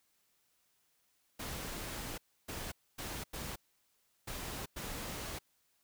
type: noise bursts at uneven times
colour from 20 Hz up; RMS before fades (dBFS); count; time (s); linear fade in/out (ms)
pink; -42; 6; 1.39-2.18 / 2.48-2.72 / 2.98-3.24 / 3.33-3.56 / 4.27-4.66 / 4.76-5.39; 10
effects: white hiss -75 dBFS RMS until 5.83 s